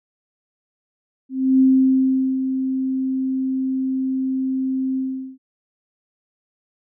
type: tone with ADSR envelope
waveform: sine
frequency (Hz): 262.8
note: C4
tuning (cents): +8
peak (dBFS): -10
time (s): 1.29-5.38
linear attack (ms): 310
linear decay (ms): 780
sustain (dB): -9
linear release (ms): 410
effects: none